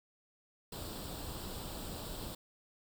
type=noise with comb filter; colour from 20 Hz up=pink; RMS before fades=-43 dBFS; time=0.72-2.35 s; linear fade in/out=5 ms; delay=0.24 ms; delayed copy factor=+0.65; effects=none